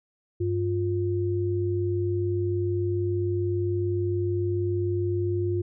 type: tone pair together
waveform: sine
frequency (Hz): 98.75 / 351.9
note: G2 / F4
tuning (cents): +13 / +13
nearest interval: octave + minor seventh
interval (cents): 2200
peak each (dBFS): -26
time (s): 0.4-5.62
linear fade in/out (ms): 10
effects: none